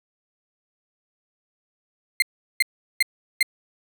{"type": "tone bursts", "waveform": "35% pulse", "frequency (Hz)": 2093, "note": "C7", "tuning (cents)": 0, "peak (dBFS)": -13, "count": 4, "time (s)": [2.2, 3.428], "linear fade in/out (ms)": 2, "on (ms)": 22, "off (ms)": 380, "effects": []}